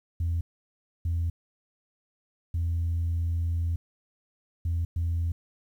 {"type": "tone bursts at uneven times", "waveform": "sine", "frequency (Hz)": 84.2, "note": "E2", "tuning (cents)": 37, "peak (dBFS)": -23, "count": 5, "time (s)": [[0.2, 0.41], [1.05, 1.3], [2.54, 3.76], [4.65, 4.85], [4.96, 5.32]], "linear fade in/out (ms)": 5, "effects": ["tanh soft clip ceiling -22 dBFS", "10-bit"]}